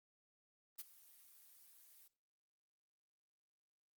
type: noise with ADSR envelope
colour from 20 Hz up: blue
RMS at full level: -45 dBFS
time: 0.78-2.08 s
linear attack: 17 ms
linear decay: 27 ms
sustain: -19 dB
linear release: 9 ms
effects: noise-tail reverb RT60 0.5 s tail -23 dB re dry + Opus 32 kbps